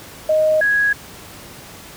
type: tone pair in turn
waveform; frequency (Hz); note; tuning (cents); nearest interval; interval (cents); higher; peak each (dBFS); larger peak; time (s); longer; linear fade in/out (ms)
sine; 622.3 / 1661.3; D#5 / G#6; 0 / 0; octave + perfect fourth; 1700; second; -12 / -13; first; 0.29-0.61 / 0.61-0.93; neither; 5
effects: pink hiss -38 dBFS RMS until 1.96 s + high-pass 60 Hz 12 dB/octave